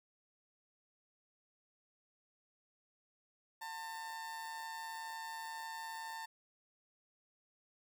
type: tone with amplitude modulation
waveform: 30% pulse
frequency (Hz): 898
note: A5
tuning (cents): +35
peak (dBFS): -38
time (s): 3.61-6.26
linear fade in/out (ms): 10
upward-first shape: sine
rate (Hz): 159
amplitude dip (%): 50
effects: none